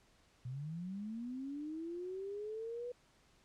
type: linear sweep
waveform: sine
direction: up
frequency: 120 to 493.9 Hz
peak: -40 dBFS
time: 0.45-2.92 s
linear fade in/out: 5 ms
effects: pink hiss -69 dBFS RMS until 3.44 s + low-pass 8000 Hz 12 dB/octave